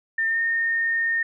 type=tone with pitch glide; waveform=sine; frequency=1804 to 1832.4 Hz; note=A6 to A#6; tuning=+43 to -30 cents; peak=-20 dBFS; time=0.18-1.23 s; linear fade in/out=5 ms; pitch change=+27 cents; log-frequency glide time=0.28-0.39 s; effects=none